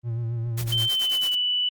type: tone with vibrato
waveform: triangle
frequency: 116.54 Hz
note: A#2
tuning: in tune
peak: -23 dBFS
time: 0.03-0.89 s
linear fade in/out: 50 ms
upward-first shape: sine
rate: 7.3 Hz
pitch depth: 44 cents each way
type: noise with tremolo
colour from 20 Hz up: white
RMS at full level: -33 dBFS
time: 0.57-1.35 s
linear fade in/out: 10 ms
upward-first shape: sine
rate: 9.2 Hz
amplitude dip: 95%
type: tone with pitch glide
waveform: sine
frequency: 3100 to 2969 Hz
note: G7 to F#7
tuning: -20 to +5 cents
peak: -21 dBFS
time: 0.72-1.69 s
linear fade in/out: 5 ms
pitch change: -75 cents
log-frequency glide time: 0.88-1.32 s
effects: Opus 24 kbps